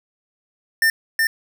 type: tone with echo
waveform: square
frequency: 1800 Hz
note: A6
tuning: 39 cents sharp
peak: -14 dBFS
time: 0.82-0.9 s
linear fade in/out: 2 ms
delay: 370 ms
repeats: 1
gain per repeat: -2 dB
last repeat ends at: 1.27 s
effects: none